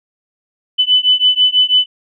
sine beating tone pair, 3000 / 3006.1 Hz, F#7 / F#7, +23 / +27 cents, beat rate 6.1 Hz, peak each -12 dBFS, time 0.78-1.86 s, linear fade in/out 20 ms, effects none

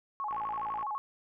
sine tone with vibrato, 963 Hz, B5, 44 cents flat, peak -32 dBFS, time 0.2-0.98 s, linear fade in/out 0 ms, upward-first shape square, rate 12 Hz, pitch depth 230 cents each way
click train, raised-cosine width 0.5 ms, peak -31 dBFS, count 30, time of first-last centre 0.31-0.829 s, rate 55.9 Hz
effects none

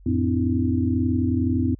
sine tone cluster, 88.4 / 110.4 / 254.8 / 293.7 / 325.6 Hz, F2 / A2 / C4 / D4 / E4, +22 / +6 / -46 / 0 / -21 cents, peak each -24 / -28 / -22 / -30 / -28 dBFS, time 0.06-1.75 s, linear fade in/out 5 ms, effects added 46 Hz sine -45 dBFS peak until 1.79 s

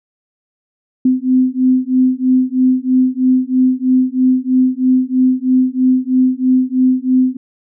sine beating tone pair, 255 / 258.1 Hz, C4 / C4, -44 / -23 cents, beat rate 3.1 Hz, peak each -13 dBFS, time 1.05-7.37 s, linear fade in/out 5 ms, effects none

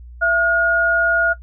sine tone pair together, 670 / 1433.3 Hz, E5 / F6, +28 / +45 cents, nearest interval octave + minor second, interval 1317 cents, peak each -20 / -13 dBFS, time 0.21-1.34 s, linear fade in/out 20 ms, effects noise-tail reverb RT60 0.1 s tail -20 dB re dry + added 60 Hz sine -35 dBFS peak until 1.42 s

